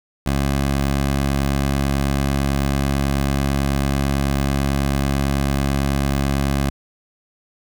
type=tone; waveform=15% pulse; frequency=69.1 Hz; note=C#2; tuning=5 cents flat; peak=-11 dBFS; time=0.26-6.7 s; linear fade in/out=5 ms; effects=none